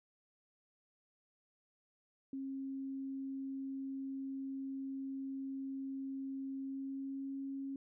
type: tone with pitch glide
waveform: sine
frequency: 270 to 272.7 Hz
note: C#4 to C#4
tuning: -45 to -28 cents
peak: -39 dBFS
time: 2.33-7.76 s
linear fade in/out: 2 ms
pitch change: +17 cents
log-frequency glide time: 6.63-7.36 s
effects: none